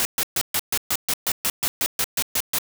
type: noise bursts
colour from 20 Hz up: white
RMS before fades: -22 dBFS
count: 15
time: 0-2.585 s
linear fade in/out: 0 ms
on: 51 ms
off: 130 ms
effects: none